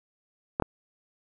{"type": "clicks", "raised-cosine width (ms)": 1, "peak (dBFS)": -11, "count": 2, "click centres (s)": [0.599, 0.623], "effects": []}